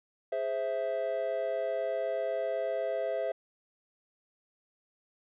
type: chord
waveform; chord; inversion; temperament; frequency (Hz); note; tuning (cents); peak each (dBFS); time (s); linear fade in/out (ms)
triangle; Ab augmented; none; equal; 415.3 / 523.3 / 659.3; Ab4 / C5 / E5; 0 / 0 / 0; -36 / -32 / -30; 0.32-3.32; 5
effects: resampled to 8000 Hz